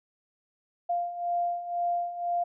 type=beating tone pair; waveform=sine; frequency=696 / 698 Hz; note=F5 / F5; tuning=-6 / -1 cents; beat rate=2 Hz; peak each=-33 / -28 dBFS; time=0.89-2.44 s; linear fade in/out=10 ms; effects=none